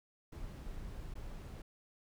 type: noise with dropouts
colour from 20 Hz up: brown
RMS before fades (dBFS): -45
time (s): 0.32-1.62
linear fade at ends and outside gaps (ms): 5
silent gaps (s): 1.14-1.153
effects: none